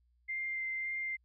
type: tone with vibrato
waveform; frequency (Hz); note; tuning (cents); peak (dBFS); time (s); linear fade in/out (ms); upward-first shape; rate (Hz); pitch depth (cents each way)
sine; 2093; C7; 0; -34; 0.28-1.17; 20; sine; 1.8; 10
effects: added 60 Hz sine -68 dBFS peak until 1.24 s